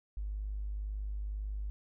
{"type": "tone with tanh clipping", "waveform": "triangle", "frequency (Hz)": 51, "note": "G#1", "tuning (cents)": -31, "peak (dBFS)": -34, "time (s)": [0.17, 1.7], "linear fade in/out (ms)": 0, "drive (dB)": 2, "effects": []}